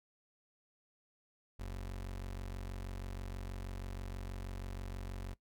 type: tone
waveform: 30% pulse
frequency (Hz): 46.25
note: F#1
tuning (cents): 0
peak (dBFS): -38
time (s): 1.59-5.34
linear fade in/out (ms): 10
effects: noise-tail reverb RT60 0.1 s tail -19 dB re dry